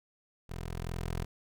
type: tone with level ramp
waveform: 15% pulse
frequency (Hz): 42.38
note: E1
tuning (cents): +49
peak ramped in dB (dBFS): -32 to -26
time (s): 0.49-1.25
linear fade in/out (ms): 10
effects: none